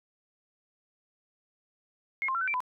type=tone with pitch steps; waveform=sine; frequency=2154 / 1055 / 1358 / 1517 / 2346 / 1003 Hz; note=C7 / C6 / F6 / F#6 / D7 / B5; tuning=+50 / +14 / -49 / +43 / -2 / +26 cents; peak=-27 dBFS; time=2.22-2.604 s; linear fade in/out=0 ms; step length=64 ms; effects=none